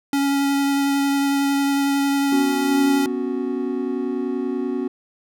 square tone with vibrato, 279 Hz, C#4, 11 cents sharp, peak -18 dBFS, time 0.13-3.06 s, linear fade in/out 2 ms, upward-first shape triangle, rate 11 Hz, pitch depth 11 cents each way
triangle chord, B suspended second, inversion none, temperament equal, 246.9 / 277.2 / 370 Hz, B3 / C#4 / F#4, 0 / 0 / 0 cents, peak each -24 dBFS, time 2.32-4.88 s, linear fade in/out 5 ms
effects none

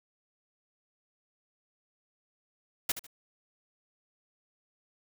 white noise with echo, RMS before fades -28 dBFS, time 2.89-2.92 s, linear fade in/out 5 ms, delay 74 ms, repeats 2, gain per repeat -11 dB, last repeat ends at 3.068 s, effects none

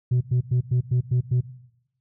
sine tone bursts, 124.6 Hz, B2, 16 cents sharp, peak -15 dBFS, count 7, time 0.11-1.41 s, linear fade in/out 10 ms, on 100 ms, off 100 ms, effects noise-tail reverb RT60 0.8 s tail -17 dB re dry + tanh soft clip ceiling -16 dBFS

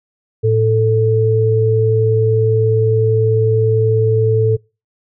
sine tone pair together, 111.13 / 440.8 Hz, A2 / A4, +18 / +3 cents, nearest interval 2 octaves, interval 2385 cents, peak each -13 dBFS, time 0.43-4.57 s, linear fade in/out 20 ms, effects noise-tail reverb RT60 0.3 s tail -26 dB re dry

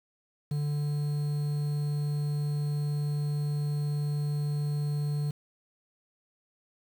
triangle tone with quantisation, 146.83 Hz, D3, in tune, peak -25 dBFS, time 0.51-5.31 s, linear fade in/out 5 ms, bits 8, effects none

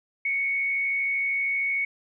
sine tone with frequency modulation, 2217 Hz, C#7, in tune, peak -23 dBFS, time 0.25-1.85 s, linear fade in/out 5 ms, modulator 73.1 Hz, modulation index 0.51, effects none

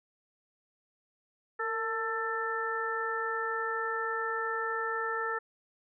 harmonic tone with a mistuned harmonic, 444.1 Hz, A4, 16 cents sharp, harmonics 1 / 2 / 3 / 4, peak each -36 / -39 / -34 / -35 dBFS, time 1.59-5.39 s, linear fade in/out 10 ms, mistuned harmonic 1, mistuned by +47 cents, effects none

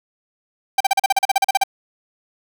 45% pulse tone bursts, 784 Hz, G5, in tune, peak -12 dBFS, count 14, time 0.78-1.637 s, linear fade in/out 5 ms, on 25 ms, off 39 ms, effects none

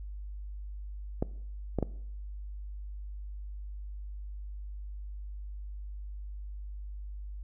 clicks, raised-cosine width 2 ms, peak -15 dBFS, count 3, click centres 1.225 / 1.787 / 1.827 s, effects noise-tail reverb RT60 0.7 s tail -20 dB re dry + added 50 Hz sine -38 dBFS peak until 7.43 s

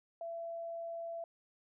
sine tone, 671 Hz, E5, 31 cents sharp, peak -39 dBFS, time 0.21-1.24 s, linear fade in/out 2 ms, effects none

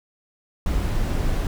brown noise, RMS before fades -22 dBFS, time 0.66-1.47 s, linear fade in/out 2 ms, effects none

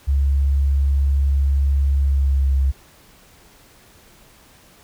sine tone with pitch glide, 69.3 to 67.44 Hz, C#2 to C#2, 0 to -47 cents, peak -14 dBFS, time 0.07-2.72 s, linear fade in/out 20 ms, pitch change -47 cents, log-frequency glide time 2-2.59 s, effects pink hiss -50 dBFS RMS until 4.83 s

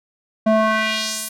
square tone with band-pass filter sweep, 218.3 Hz, A3, 13 cents flat, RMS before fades -19 dBFS, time 0.46-1.29 s, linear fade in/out 10 ms, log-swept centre 490 to 12000 Hz, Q 1.5, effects none

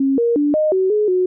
sine tone with pitch steps, 271.3 / 469.6 / 292.1 / 616 / 377 / 422.1 / 366.6 Hz, C#4 / A#4 / D4 / D#5 / F#4 / G#4 / F#4, -37 / +13 / -9 / -17 / +32 / +28 / -16 cents, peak -13 dBFS, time 0-1.26 s, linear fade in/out 5 ms, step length 180 ms, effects none

